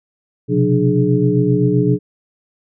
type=tone cluster; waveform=sine; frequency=126.3 / 134 / 179.9 / 297.8 / 418.7 Hz; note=B2 / C3 / F#3 / D4 / G#4; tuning=+39 / +42 / -48 / +24 / +14 cents; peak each=-18 dBFS; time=0.48-1.99 s; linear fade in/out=50 ms; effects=none